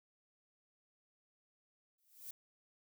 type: noise with exponential growth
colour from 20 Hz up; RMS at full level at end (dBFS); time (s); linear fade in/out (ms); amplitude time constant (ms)
violet; -44; 1.98-2.31; 5; 71
effects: none